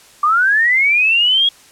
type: linear sweep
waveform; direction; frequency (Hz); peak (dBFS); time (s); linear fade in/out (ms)
sine; up; 1159 to 3324; -10; 0.23-1.49; 5
effects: white hiss -45 dBFS RMS until 1.71 s + low-pass 10000 Hz 12 dB/octave